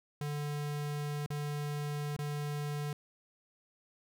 square tone with dropouts, 146.83 Hz, D3, in tune, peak -35 dBFS, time 0.21-2.93 s, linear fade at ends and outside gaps 2 ms, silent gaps 1.262-1.303 / 2.165-2.189 s, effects none

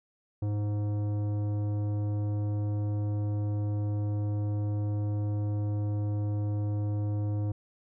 sine tone with tanh clipping, 103.83 Hz, G#2, in tune, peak -29 dBFS, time 0.42-7.52 s, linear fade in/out 5 ms, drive 13 dB, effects none

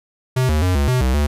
square tone with pitch steps, 128.6 / 76.4 / 91.1 / 70.9 / 127 / 64.1 / 73.3 Hz, C3 / D#2 / F#2 / C#2 / B2 / C2 / D2, -30 / -31 / -26 / +40 / +49 / -35 / -3 cents, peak -15 dBFS, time 0.36-1.27 s, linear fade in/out 10 ms, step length 130 ms, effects resampled to 32000 Hz

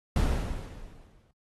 brown noise with exponential decay, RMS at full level -22 dBFS, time 0.16-1.31 s, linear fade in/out 2 ms, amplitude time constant 250 ms, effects AAC 32 kbps

